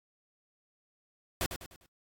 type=noise with echo; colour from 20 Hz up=pink; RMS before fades=-31 dBFS; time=1.41-1.46 s; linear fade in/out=0 ms; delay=100 ms; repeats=4; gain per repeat=-8 dB; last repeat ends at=1.86 s; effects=AAC 64 kbps